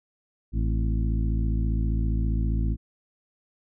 harmonic tone with a mistuned harmonic, 55 Hz, A1, in tune, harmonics 1 / 2 / 3 / 4 / 5 / 6, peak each -23 / -29 / -34 / -35 / -37 / -40 dBFS, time 0.52-2.77 s, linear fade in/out 50 ms, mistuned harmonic 5, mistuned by -74 cents, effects none

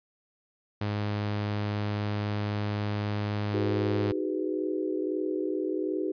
sawtooth tone, 103.83 Hz, G#2, in tune, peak -24 dBFS, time 0.81-4.12 s, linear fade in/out 5 ms
sine chord, G# minor seventh, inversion second, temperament just, 311.5 / 373.8 / 415.3 / 498.4 Hz, D#4 / F#4 / G#4 / B4, +2 / +18 / 0 / +16 cents, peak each -31 / -31 / -35 / -37 dBFS, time 3.53-6.12 s, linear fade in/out 10 ms
effects resampled to 11025 Hz

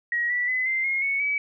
sine tone with pitch steps, 1900 / 1959.1 / 2020 / 2083 / 2148 / 2214 / 2283 Hz, A#6 / B6 / B6 / C7 / C7 / C#7 / D7, +33 / -14 / +39 / -8 / +45 / -3 / -50 cents, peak -22 dBFS, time 0.12-1.38 s, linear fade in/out 2 ms, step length 180 ms, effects none

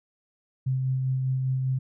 sine tone with tremolo, 130.81 Hz, C3, in tune, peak -22 dBFS, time 0.66-1.79 s, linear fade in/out 10 ms, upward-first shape sine, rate 5 Hz, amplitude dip 25%, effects none

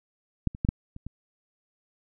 clicks, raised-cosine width 5 ms, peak -11 / -26 / -13 / -9 / -28 / -24 dBFS, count 6, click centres 0.473 / 0.549 / 0.649 / 0.689 / 0.964 / 1.066 s, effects none

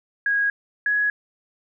sine tone pair in turn, 1646 / 1674.8 Hz, G#6 / G#6, -16 / +14 cents, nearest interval unison, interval 30 cents, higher second, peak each -18 dBFS, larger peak neither, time 0.26-0.5 / 0.86-1.1 s, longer neither, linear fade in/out 2 ms, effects none

